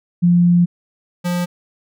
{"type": "tone pair in turn", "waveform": ["sine", "square"], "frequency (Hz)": [174.61, 176.43], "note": ["F3", "F3"], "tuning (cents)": [0, 18], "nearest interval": "unison", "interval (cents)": 18, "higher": "second", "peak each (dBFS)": [-9, -18], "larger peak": "first", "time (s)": [[0.22, 0.66], [1.24, 1.46]], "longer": "first", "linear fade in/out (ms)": 20, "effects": []}